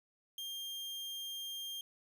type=tone; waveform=40% pulse; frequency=3200 Hz; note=G7; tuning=35 cents sharp; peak=-40 dBFS; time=0.38-1.81 s; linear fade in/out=2 ms; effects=none